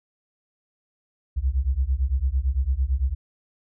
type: beating tone pair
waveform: sine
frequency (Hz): 61.74 / 70.64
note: B1 / C#2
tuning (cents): 0 / +33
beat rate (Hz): 8.9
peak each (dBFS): -23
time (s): 1.36-3.15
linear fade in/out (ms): 20
effects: none